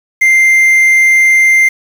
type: tone with quantisation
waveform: triangle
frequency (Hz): 2093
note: C7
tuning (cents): 0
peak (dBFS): -3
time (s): 0.21-1.69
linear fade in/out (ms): 10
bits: 5
effects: none